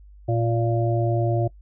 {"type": "harmonic tone with a mistuned harmonic", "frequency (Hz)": 116.2, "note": "A#2", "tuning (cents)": -5, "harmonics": [1, 3, 5, 6], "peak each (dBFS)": [-21, -26, -28, -29], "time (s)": [0.28, 1.48], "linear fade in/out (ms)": 10, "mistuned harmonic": 6, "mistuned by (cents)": -16, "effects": ["noise-tail reverb RT60 0.1 s tail -21 dB re dry", "added 50 Hz sine -44 dBFS peak until 1.61 s"]}